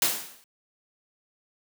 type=noise with exponential decay; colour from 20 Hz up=white; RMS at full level=-20 dBFS; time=0.02-0.44 s; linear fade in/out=1 ms; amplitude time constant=91 ms; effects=high-pass 150 Hz 12 dB/octave